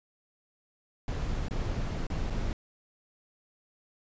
brown noise with dropouts, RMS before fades -31 dBFS, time 1.08-2.53 s, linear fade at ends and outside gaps 1 ms, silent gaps 1.484-1.509 / 2.068-2.101 / 2.3-2.305 s, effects resampled to 16000 Hz

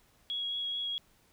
sine tone with vibrato, 3322 Hz, G#7, in tune, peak -32 dBFS, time 0.3-0.98 s, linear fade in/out 0 ms, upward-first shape triangle, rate 4.6 Hz, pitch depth 14 cents each way, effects pink hiss -66 dBFS RMS until 1.32 s

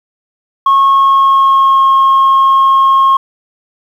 sine tone with pitch glide, 1092 to 1078.8 Hz, C#6 to C#6, -26 to -47 cents, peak -3 dBFS, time 0.66-3.17 s, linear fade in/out 5 ms, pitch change -21 cents, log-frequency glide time 0.91-1.91 s, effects tanh soft clip ceiling -3 dBFS + 7-bit

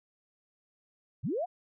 sine linear sweep, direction up, 84.2 to 760 Hz, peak -29 dBFS, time 1.23-1.46 s, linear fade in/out 20 ms, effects none

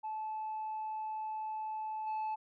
sine tone with level steps, 868 Hz, A5, 24 cents flat, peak -35 / -31 dBFS, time 0.03-2.36 s, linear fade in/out 20 ms, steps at 2.06 s, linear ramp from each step 20 ms, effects tanh soft clip ceiling -33 dBFS

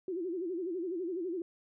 sine tone with vibrato, 353.6 Hz, F4, 22 cents sharp, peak -33 dBFS, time 0.08-1.42 s, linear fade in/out 2 ms, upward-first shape sine, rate 12 Hz, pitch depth 140 cents each way, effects none

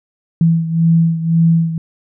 sine beating tone pair, 164.81 / 166.71 Hz, E3 / E3, 0 / +20 cents, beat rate 1.9 Hz, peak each -11 / -16 dBFS, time 0.41-1.78 s, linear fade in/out 2 ms, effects none

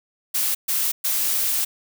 blue noise bursts at uneven times, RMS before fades -22 dBFS, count 3, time 0.34-0.55 / 0.68-0.92 / 1.04-1.65 s, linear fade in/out 10 ms, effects none

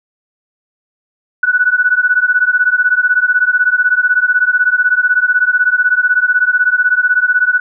sine beating tone pair, 1473 / 1489 Hz, F#6 / F#6, -8 / +11 cents, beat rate 16 Hz, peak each -12 dBFS, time 1.43-7.6 s, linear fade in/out 5 ms, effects none

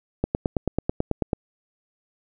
click train, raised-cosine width 2 ms, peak -8 dBFS, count 11, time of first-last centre 0.24-1.332 s, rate 9.16 Hz, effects none

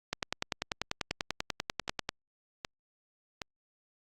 two click trains, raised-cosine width 0.2 ms, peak -18 / -13 dBFS, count 4 / 21, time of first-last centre 1.11-3.418 / 0.13-2.091 s, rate 1.3 / 10.2 Hz, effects Opus 48 kbps

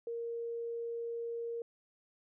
sine tone, 466.2 Hz, A#4, in tune, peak -36 dBFS, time 0.07-1.62 s, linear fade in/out 2 ms, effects none

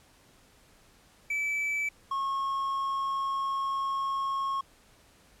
triangle tone pair in turn, 2308 / 1089.2 Hz, D7 / C#6, -31 / -31 cents, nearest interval octave + minor second, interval 1300 cents, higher first, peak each -26 dBFS, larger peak neither, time 1.3-1.89 / 2.11-4.61 s, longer second, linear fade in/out 5 ms, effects pink hiss -60 dBFS RMS until 5.4 s + low-pass 12000 Hz 12 dB/octave

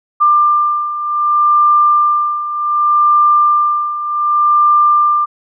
sine beating tone pair, 1191 / 1191.66 Hz, D6 / D6, +24 / +25 cents, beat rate 0.66 Hz, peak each -15 / -10 dBFS, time 0.2-5.26 s, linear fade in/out 20 ms, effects none

